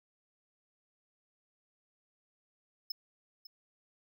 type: tone with echo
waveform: square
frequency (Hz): 5190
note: E8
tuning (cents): -28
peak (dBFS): -34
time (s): 2.9-2.92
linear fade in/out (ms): 5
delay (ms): 550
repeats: 1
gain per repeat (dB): -14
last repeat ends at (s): 3.47
effects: none